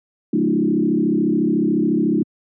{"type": "tone with frequency modulation", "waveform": "sine", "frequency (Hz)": 261.6, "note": "C4", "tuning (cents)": 0, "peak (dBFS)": -14, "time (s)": [0.33, 2.23], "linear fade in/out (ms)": 5, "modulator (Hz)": 34, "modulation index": 2.5, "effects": ["high-pass 150 Hz 12 dB/octave"]}